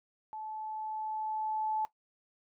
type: tone with level ramp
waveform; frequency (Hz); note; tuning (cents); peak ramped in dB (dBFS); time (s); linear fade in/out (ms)
sine; 867; A5; -26; -39 to -29; 0.33-1.85; 0
effects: noise-tail reverb RT60 0.1 s tail -17 dB re dry